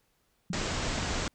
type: tone with exponential decay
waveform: sine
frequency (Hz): 178.2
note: F3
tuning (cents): +35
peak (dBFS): -27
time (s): 0.5-0.59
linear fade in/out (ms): 5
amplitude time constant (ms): 19
type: low-pass noise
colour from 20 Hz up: pink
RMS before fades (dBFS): -32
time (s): 0.53-1.28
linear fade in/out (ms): 2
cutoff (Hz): 7900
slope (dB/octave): 96
effects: pink hiss -72 dBFS RMS until 1.34 s